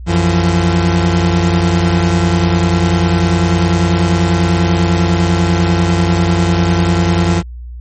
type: tone pair together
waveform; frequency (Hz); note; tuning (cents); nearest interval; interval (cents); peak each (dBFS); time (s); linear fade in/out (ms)
30% pulse; 90.05 / 170; F#2 / F3; -46 / -46; major seventh; 1100; -10; 0.06-7.43; 50
effects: added 60 Hz sine -25 dBFS peak until 7.8 s + MP3 32 kbps